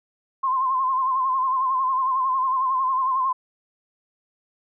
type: tone with vibrato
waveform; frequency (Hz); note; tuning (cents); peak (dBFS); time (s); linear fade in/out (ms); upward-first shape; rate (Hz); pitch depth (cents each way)
sine; 1046.5; C6; 0; -19; 0.43-3.33; 10; sine; 11; 59
effects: none